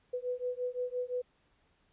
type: beating tone pair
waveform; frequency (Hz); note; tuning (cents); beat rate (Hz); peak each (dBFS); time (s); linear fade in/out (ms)
sine; 493.9 / 499.7; B4 / B4; 0 / +20; 5.8; -36 / -36; 0.13-1.22; 10
effects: pink hiss -71 dBFS RMS until 1.92 s + resampled to 8000 Hz